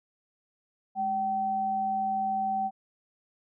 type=tone pair together; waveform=sine; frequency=208.2 / 769 Hz; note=G#3 / G5; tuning=+5 / -33 cents; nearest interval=octave + major seventh; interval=2262 cents; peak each=-38 / -26 dBFS; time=0.95-2.71 s; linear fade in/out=50 ms; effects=none